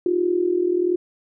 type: tone with amplitude modulation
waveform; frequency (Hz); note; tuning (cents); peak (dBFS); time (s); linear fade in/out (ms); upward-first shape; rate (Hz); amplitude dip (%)
sine; 355.3; F4; +30; -14; 0.06-0.96; 2; sine; 40.9; 75
effects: none